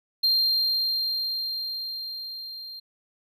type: tone with level ramp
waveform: triangle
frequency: 4186 Hz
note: C8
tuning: in tune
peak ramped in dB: -17 to -36 dBFS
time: 0.23-2.8 s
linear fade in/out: 10 ms
effects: none